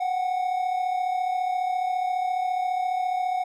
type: tone pair together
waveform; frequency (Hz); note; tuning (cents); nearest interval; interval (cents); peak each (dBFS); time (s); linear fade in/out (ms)
triangle; 733 / 767.6; F#5 / G5; -16 / -37; minor second; 79; -22 / -29; 0-3.44; 10
effects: none